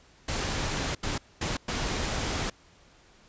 pink noise bursts at uneven times, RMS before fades -30 dBFS, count 4, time 0.28-0.95 / 1.03-1.18 / 1.41-1.57 / 1.68-2.5 s, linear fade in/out 5 ms, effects pink hiss -58 dBFS RMS until 3.28 s + resampled to 16000 Hz

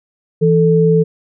sine tone pair together, 164.81 / 440 Hz, E3 / A4, 0 / 0 cents, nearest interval octave + perfect fourth, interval 1700 cents, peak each -11 dBFS, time 0.41-1.04 s, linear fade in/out 20 ms, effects none

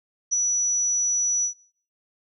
sine tone with ADSR envelope, 5900 Hz, F#8, 6 cents flat, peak -17 dBFS, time 0.31-1.54 s, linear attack 23 ms, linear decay 7 ms, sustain -3 dB, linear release 100 ms, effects noise-tail reverb RT60 0.5 s tail -19 dB re dry

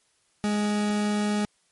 40% pulse tone, 208.3 Hz, G#3, 5 cents sharp, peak -22 dBFS, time 0.44-1.45 s, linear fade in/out 0 ms, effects white hiss -67 dBFS RMS until 1.71 s + MP3 48 kbps

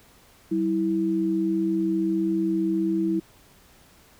sine tone pair together, 191.6 / 326.7 Hz, G3 / E4, -39 / -15 cents, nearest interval major sixth, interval 924 cents, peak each -27 / -22 dBFS, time 0.51-3.2 s, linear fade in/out 10 ms, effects pink hiss -55 dBFS RMS until 4.19 s

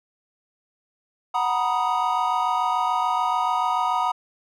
triangle chord, B major seventh, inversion second, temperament equal with one note detuned, 740 / 932.3 / 979.2 / 1244.5 Hz, F#5 / A#5 / B5 / D#6, 0 / 0 / -15 / 0 cents, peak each -24 dBFS, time 1.34-4.12 s, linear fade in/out 10 ms, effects none

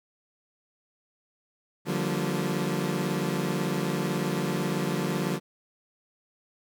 25% pulse chord, G minor seventh, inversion second, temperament equal with one note detuned, 146.83 / 174.61 / 192.74 / 233.1 Hz, D3 / F3 / G3 / Bb3, 0 / 0 / -29 / 0 cents, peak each -28 / -27 / -28 / -31 dBFS, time 1.85-5.4 s, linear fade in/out 50 ms, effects none

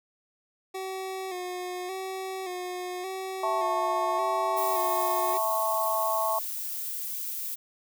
25% pulse tone with vibrato, 370.3 Hz, F#4, 1 cent sharp, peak -29 dBFS, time 0.74-5.38 s, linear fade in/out 10 ms, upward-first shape square, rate 0.87 Hz, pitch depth 42 cents each way
sine chord, A major, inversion second, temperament just, 660 / 880 / 1100 Hz, E5 / A5 / C#6, +2 / 0 / -14 cents, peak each -29 / -30 / -29 dBFS, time 3.43-6.39 s, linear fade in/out 5 ms
violet noise, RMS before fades -34 dBFS, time 4.56-7.56 s, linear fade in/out 20 ms
effects none

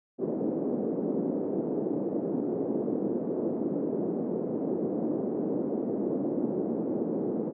white band-pass noise, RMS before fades -30 dBFS, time 0.18-7.53 s, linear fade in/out 50 ms, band 200 to 430 Hz, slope 24 dB/octave, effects none

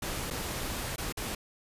pink noise with dropouts, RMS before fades -35 dBFS, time 0.02-1.35 s, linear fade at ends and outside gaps 5 ms, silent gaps 0.303-0.308 / 0.961-0.98 / 1.125-1.171 s, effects resampled to 32000 Hz

